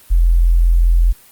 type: tone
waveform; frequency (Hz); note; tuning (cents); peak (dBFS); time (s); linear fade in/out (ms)
sine; 42.52; F1; -46; -8; 0.1-1.13; 20
effects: white hiss -45 dBFS RMS until 1.31 s + Opus 32 kbps